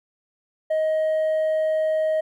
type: tone with hard clipping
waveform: triangle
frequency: 628 Hz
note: D#5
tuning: 16 cents sharp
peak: -18 dBFS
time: 0.7-2.21 s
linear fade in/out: 10 ms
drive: 1 dB
effects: none